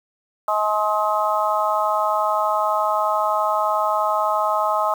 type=harmonic tone; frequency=211.6 Hz; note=G#3; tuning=33 cents sharp; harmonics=3 / 4 / 5 / 6; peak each=-23 / -23 / -23 / -23 dBFS; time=0.48-4.94 s; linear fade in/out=2 ms; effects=7-bit